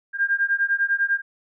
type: beating tone pair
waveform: sine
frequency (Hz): 1600 / 1610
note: G6 / G6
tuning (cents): +35 / +46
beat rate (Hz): 10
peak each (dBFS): -22 / -22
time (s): 0.13-1.22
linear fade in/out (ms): 50
effects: none